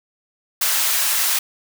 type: high-pass noise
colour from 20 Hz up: white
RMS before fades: -19 dBFS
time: 0.61-1.39 s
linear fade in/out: 5 ms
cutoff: 900 Hz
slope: 12 dB/octave
effects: none